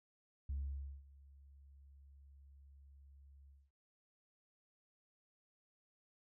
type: tone with ADSR envelope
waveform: sine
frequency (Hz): 69.3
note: C#2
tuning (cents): 0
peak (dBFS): -36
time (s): 0.49-3.71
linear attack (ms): 6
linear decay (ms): 530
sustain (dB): -23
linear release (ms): 220
effects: noise-tail reverb RT60 0.8 s tail -18 dB re dry + tanh soft clip ceiling -35 dBFS